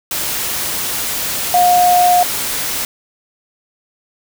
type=tone in noise; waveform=sine; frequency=715 Hz; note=F5; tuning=41 cents sharp; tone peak=-8 dBFS; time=1.54-2.23 s; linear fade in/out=2 ms; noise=white; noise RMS=-20 dBFS; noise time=0.11-2.85 s; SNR=+9 dB; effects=none